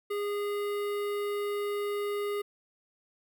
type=tone with notch filter; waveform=square; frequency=410 Hz; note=G#4; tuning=22 cents flat; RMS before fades=-32 dBFS; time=0.1-2.42 s; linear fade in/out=10 ms; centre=6200 Hz; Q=0.77; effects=none